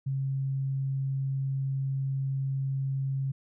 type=tone; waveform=sine; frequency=135.4 Hz; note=C#3; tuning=40 cents flat; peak=-27 dBFS; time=0.06-3.32 s; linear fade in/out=10 ms; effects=none